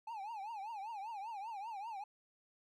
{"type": "tone with vibrato", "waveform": "triangle", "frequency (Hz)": 850, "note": "G#5", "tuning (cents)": 40, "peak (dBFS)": -40, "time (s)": [0.07, 2.04], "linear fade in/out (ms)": 5, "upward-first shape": "triangle", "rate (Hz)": 5.1, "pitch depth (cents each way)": 200, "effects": []}